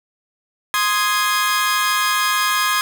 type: chord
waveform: sawtooth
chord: Ab major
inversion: first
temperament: equal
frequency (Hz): 1046.5 / 1244.5 / 1661.2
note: C6 / Eb6 / Ab6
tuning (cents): 0 / 0 / 0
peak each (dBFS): -17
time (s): 0.74-2.81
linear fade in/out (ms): 0
effects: none